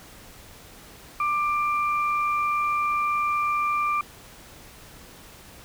sine tone pair together, 1184.5 / 2369 Hz, D6 / D7, +14 / +14 cents, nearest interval octave, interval 1200 cents, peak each -22 / -30 dBFS, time 1.2-4.01 s, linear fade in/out 2 ms, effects pink hiss -47 dBFS RMS until 5.64 s

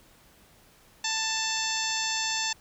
harmonic tone with a mistuned harmonic, 885 Hz, A5, 10 cents sharp, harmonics 1 / 2 / 3 / 4 / 5 / 6 / 7 / 8, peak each -35 / -35 / -35 / -35 / -35 / -35 / -35 / -35 dBFS, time 1.04-2.53 s, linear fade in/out 5 ms, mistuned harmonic 8, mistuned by +59 cents, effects pink hiss -58 dBFS RMS until 2.6 s

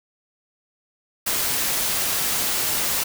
white noise, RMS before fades -23 dBFS, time 1.26-3.04 s, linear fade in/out 10 ms, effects none

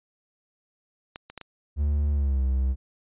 clicks, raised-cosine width 0.2 ms, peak -18 / -23 / -19 / -22 dBFS, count 4, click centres 1.159 / 1.3 / 1.377 / 1.413 s
triangle tone with pitch glide, 73 to 65.41 Hz, D2 to C2, -10 to 0 cents, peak -19 dBFS, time 1.76-2.76 s, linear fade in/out 50 ms, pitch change -190 cents, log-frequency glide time 2.11-2.43 s
effects resampled to 8000 Hz

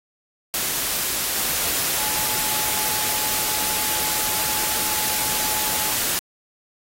sine tone in noise, 857 Hz, A5, 46 cents flat, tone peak -34 dBFS, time 1.98-5.92 s, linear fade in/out 0 ms, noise white, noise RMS -23 dBFS, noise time 0.54-6.19 s, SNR -14 dB, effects AAC 48 kbps

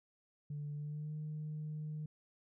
sine tone with pitch glide, 146.83 to 152.8 Hz, D3 to D#3, 0 to -31 cents, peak -38 dBFS, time 0.5-2.06 s, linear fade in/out 5 ms, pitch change +69 cents, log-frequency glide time 0.75-1.14 s, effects tanh soft clip ceiling -36 dBFS

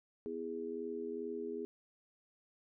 harmonic tone, 82.41 Hz, E2, in tune, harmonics 3 / 4 / 5, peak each -45 / -45 / -40 dBFS, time 0.26-1.65 s, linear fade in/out 0 ms, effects none

